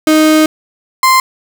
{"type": "tone pair in turn", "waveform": "35% pulse", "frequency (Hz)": [311.1, 1043.6], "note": ["D#4", "C6"], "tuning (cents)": [0, -5], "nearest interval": "octave + major sixth", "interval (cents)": 2095, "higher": "second", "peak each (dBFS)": -4, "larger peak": "neither", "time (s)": [[0.07, 0.46], [1.03, 1.2]], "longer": "first", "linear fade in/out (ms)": 2, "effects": []}